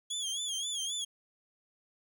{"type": "tone with vibrato", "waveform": "25% pulse", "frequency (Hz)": 3322, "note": "G#7", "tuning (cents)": 0, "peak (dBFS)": -29, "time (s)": [0.1, 1.05], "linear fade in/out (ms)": 10, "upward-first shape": "sine", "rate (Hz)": 3.8, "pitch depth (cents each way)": 100, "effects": []}